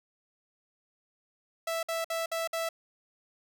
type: tone bursts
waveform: sawtooth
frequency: 659.3 Hz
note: E5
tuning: in tune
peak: -26 dBFS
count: 5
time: 1.67-2.69 s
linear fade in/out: 5 ms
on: 160 ms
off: 55 ms
effects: none